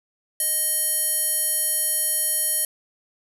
square tone with band-pass filter, 620 Hz, D#5, 6 cents flat, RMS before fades -23 dBFS, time 0.4-2.65 s, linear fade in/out 2 ms, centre 11000 Hz, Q 9.3, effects none

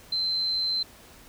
sine tone, 4093 Hz, C8, 39 cents flat, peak -24 dBFS, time 0.12-0.83 s, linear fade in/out 5 ms, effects pink hiss -51 dBFS RMS until 1.28 s

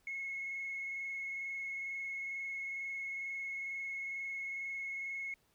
sine tone with frequency modulation, 2177 Hz, C#7, 32 cents flat, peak -37 dBFS, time 0.07-5.34 s, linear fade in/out 2 ms, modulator 22.2 Hz, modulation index 1, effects tanh soft clip ceiling -33 dBFS + pink hiss -73 dBFS RMS until 5.54 s

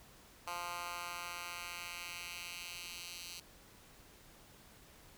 10% pulse tone with high-pass filter sweep, 174.61 Hz, F3, in tune, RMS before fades -45 dBFS, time 0.47-3.4 s, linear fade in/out 5 ms, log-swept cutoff 1000 to 3800 Hz, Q 1.4, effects pink hiss -60 dBFS RMS until 5.17 s

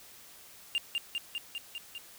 triangle tone with echo, 2799 Hz, F7, 3 cents sharp, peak -25 dBFS, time 0.75-0.78 s, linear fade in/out 0 ms, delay 200 ms, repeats 6, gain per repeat -2 dB, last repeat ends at 1.98 s, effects white hiss -53 dBFS RMS until 2.18 s

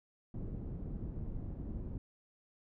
pink low-pass noise, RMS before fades -41 dBFS, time 0.34-1.98 s, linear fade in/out 2 ms, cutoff 240 Hz, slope 12 dB/octave, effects none

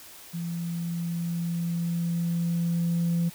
sine tone with level ramp, 170 Hz, F3, 46 cents flat, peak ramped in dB -29 to -20 dBFS, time 0.33-3.3 s, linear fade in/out 20 ms, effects tanh soft clip ceiling -20 dBFS + white hiss -47 dBFS RMS until 3.34 s

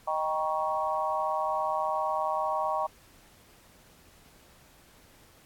sine chord, Eb dominant seventh, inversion none, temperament equal with one note detuned, 622.3 / 784 / 947.5 / 1108.7 Hz, Eb5 / G5 / Bb5 / Db6, 0 / 0 / +28 / 0 cents, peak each -32 dBFS, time 0.07-2.87 s, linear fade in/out 10 ms, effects pink hiss -58 dBFS RMS until 5.45 s + AAC 64 kbps

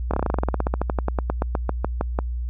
slowing click train, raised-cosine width 1 ms, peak -8 dBFS, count 27, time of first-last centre 0.11-2.189 s, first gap 26 ms, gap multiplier 1.08, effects added 60 Hz sine -24 dBFS peak until 2.49 s

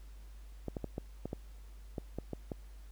clicks, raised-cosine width 2 ms, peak -24 dBFS, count 10, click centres 0.683 / 0.768 / 0.843 / 0.981 / 1.256 / 1.331 / 1.982 / 2.186 / 2.333 / 2.518 s, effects added 50 Hz sine -48 dBFS peak until 2.91 s + pink hiss -65 dBFS RMS until 2.91 s

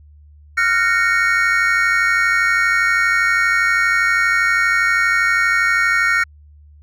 triangle chord, Gb major seventh, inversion third, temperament just, 1387.5 / 1480 / 1850 / 2220 Hz, F6 / Gb6 / Bb6 / Db7, -12 / 0 / -14 / +2 cents, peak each -16 / -20 / -16 / -18 dBFS, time 0.57-6.24 s, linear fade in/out 10 ms, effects added 74 Hz sine -42 dBFS peak until 6.82 s

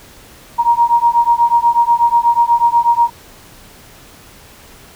sine beating tone pair, 938 / 946.2 Hz, A#5 / A#5, +11 / +26 cents, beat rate 8.2 Hz, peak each -12 dBFS, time 0.58-3.1 s, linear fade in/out 20 ms, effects pink hiss -41 dBFS RMS until 4.95 s

